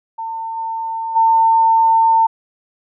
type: tone with level steps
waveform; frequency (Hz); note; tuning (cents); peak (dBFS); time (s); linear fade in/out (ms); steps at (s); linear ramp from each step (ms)
sine; 902; A5; +43; -22 / -20 / -9; 0.18-2.27; 10; 0.56 / 1.15; 20
effects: none

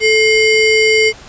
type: ring-modulated tone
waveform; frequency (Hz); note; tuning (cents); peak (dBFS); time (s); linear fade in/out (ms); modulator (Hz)
square; 1283; E6; -47; -6; 0-1.13; 50; 846
effects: pink hiss -37 dBFS RMS until 1.28 s + resampled to 16000 Hz

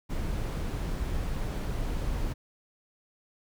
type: noise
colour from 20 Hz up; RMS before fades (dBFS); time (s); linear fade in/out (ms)
brown; -31; 0.09-2.34; 20
effects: none

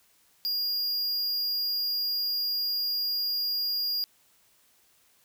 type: tone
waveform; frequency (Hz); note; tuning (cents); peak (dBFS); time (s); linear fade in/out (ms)
square; 4834; D8; +49; -27; 0.45-4.04; 0
effects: white hiss -64 dBFS RMS until 5.24 s

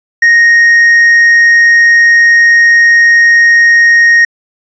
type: tone with tanh clipping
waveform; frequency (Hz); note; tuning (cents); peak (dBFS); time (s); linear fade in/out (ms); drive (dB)
triangle; 1864.7; A#6; 0; -3; 0.22-4.25; 5; 7
effects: resampled to 16000 Hz

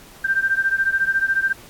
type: beating tone pair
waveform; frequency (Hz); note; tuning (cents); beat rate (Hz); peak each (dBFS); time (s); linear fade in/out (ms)
sine; 1568 / 1582; G6 / G6; 0 / +15; 14; -19 / -21; 0.24-1.53; 10
effects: pink hiss -45 dBFS RMS until 1.69 s + AAC 64 kbps

